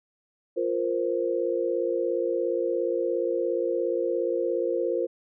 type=chord; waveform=sine; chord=F suspended fourth; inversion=none; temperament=equal; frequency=349.2 / 466.2 / 523.3 Hz; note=F4 / Bb4 / C5; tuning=0 / 0 / 0 cents; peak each=-28 dBFS; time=0.56-5.07 s; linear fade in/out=20 ms; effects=none